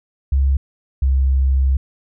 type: tone pair in turn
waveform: sine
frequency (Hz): 68 / 66.64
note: C#2 / C2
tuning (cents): -33 / +32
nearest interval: unison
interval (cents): 35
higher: first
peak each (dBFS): -12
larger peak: neither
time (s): 0.32-0.57 / 1.02-1.77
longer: second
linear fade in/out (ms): 5
effects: none